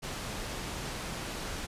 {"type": "low-pass noise", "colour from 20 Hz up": "pink", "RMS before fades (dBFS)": -38, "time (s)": [0.02, 1.67], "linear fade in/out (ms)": 20, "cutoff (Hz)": 8800, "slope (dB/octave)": 12, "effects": ["resampled to 32000 Hz"]}